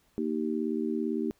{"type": "harmonic tone", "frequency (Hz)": 77.78, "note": "D#2", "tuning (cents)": 0, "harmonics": [3, 4, 5], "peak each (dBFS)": [-31, -32, -33], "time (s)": [0.18, 1.31], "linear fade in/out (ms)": 0, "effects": ["pink hiss -68 dBFS RMS until 1.39 s"]}